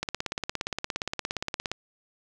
click train, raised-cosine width 0.2 ms, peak -12 dBFS, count 30, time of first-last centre 0.03-1.716 s, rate 17.2 Hz, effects none

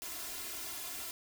white noise with comb filter, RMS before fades -42 dBFS, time 0.02-1.11 s, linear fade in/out 0 ms, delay 2.9 ms, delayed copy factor +0.9, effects none

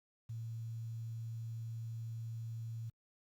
sine tone with quantisation, 114 Hz, A#2, 38 cents flat, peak -40 dBFS, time 0.29-2.9 s, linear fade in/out 10 ms, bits 11, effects Opus 48 kbps

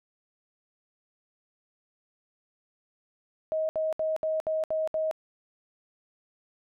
sine tone bursts, 631 Hz, D#5, 24 cents sharp, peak -25 dBFS, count 7, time 3.52-5.112 s, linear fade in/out 0 ms, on 170 ms, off 67 ms, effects none

